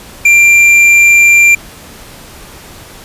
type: tone with tanh clipping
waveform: triangle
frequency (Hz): 2373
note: D7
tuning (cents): +17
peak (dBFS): -4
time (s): 0.25-1.55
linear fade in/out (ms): 5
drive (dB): 12
effects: pink hiss -33 dBFS RMS until 3.04 s + resampled to 32000 Hz